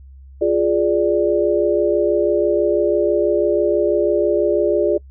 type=chord; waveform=sine; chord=D diminished; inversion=first; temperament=equal; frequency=349.2 / 415.3 / 587.3 Hz; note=F4 / Ab4 / D5; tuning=0 / 0 / 0 cents; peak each=-18 dBFS; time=0.41-4.98 s; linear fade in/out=10 ms; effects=noise-tail reverb RT60 0.1 s tail -26 dB re dry + added 67 Hz sine -38 dBFS peak until 5.1 s